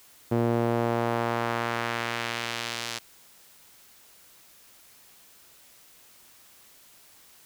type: tone with band-pass filter sweep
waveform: sawtooth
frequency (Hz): 117.2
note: A#2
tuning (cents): +10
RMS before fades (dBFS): -28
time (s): 0.31-2.99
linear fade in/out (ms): 10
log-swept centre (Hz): 360 to 4900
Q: 0.88
effects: white hiss -55 dBFS RMS until 7.45 s